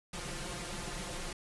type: noise with comb filter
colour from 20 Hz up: pink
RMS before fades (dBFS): -40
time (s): 0.13-1.33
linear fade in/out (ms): 5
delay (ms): 5.7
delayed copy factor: +0.75
effects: resampled to 24000 Hz